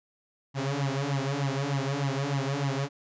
sawtooth tone with flanger, 138.59 Hz, C#3, in tune, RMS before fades -29 dBFS, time 0.54-2.89 s, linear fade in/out 50 ms, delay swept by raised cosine 0.97 to 5.57 ms, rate 3.3 Hz, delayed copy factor +1, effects resampled to 16000 Hz

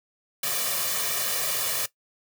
white noise with comb filter, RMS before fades -27 dBFS, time 0.43-1.86 s, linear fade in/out 5 ms, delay 1.7 ms, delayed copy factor +0.7, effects noise-tail reverb RT60 0.1 s tail -17 dB re dry + high-pass 150 Hz 12 dB/octave

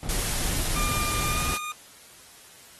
brown noise with tremolo, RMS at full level -29 dBFS, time 0.03-1.54 s, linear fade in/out 0 ms, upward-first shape sine, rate 2.7 Hz, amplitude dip 30%
white noise, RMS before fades -30 dBFS, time 0.09-1.57 s, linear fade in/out 0 ms
25% pulse tone with pitch glide, 1200 to 1221 Hz, D6 to D#6, +37 to -33 cents, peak -28 dBFS, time 0.76-1.72 s, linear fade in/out 0 ms, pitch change +30 cents, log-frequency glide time 1.28-1.38 s
effects white hiss -50 dBFS RMS until 2.79 s + AAC 32 kbps

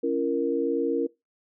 sine chord, A# diminished, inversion first, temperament equal with one note detuned, 277.2 / 338.1 / 466.2 Hz, C#4 / E4 / A#4, 0 / +44 / 0 cents, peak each -28 / -28 / -25 dBFS, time 0.03-1.07 s, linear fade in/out 10 ms, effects noise-tail reverb RT60 0.2 s tail -20 dB re dry

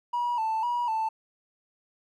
triangle tone with vibrato, 923 Hz, A#5, 17 cents flat, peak -22 dBFS, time 0.13-1.09 s, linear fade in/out 10 ms, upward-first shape square, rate 2 Hz, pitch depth 75 cents each way, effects tanh soft clip ceiling -21 dBFS

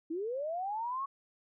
sine linear sweep, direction up, 306.5 to 1119 Hz, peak -33 dBFS, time 0.1-1.06 s, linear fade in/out 10 ms, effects none

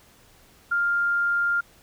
sine tone, 1400 Hz, F6, 4 cents sharp, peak -20 dBFS, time 0.71-1.61 s, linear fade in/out 10 ms, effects pink hiss -55 dBFS RMS until 1.82 s

